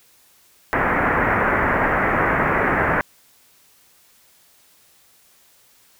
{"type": "low-pass noise", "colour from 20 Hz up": "white", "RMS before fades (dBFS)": -19, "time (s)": [0.73, 3.01], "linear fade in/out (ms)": 0, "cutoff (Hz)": 2000, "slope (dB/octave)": 48, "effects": ["white hiss -55 dBFS RMS until 5.99 s"]}